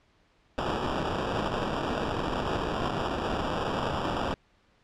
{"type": "noise with sample-and-hold", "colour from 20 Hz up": "violet", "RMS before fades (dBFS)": -30, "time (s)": [0.58, 4.34], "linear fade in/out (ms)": 0, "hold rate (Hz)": 2100, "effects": ["pink hiss -65 dBFS RMS until 4.83 s", "low-pass 4000 Hz 12 dB/octave"]}